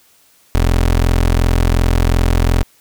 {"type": "tone", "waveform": "25% pulse", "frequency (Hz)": 42.76, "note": "F1", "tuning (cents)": -36, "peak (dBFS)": -7, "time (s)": [0.55, 2.63], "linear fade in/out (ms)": 0, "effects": ["white hiss -52 dBFS RMS until 2.8 s"]}